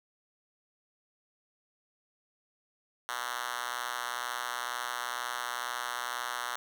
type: tone with high-pass filter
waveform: 5% pulse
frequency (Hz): 122.1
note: B2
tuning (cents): -19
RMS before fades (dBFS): -36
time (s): 3.09-6.56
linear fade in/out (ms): 0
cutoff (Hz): 1200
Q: 1.2
effects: none